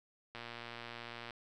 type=click train; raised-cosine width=0.3 ms; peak=-29 dBFS; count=114; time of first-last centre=0.35-1.308 s; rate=118 Hz; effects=none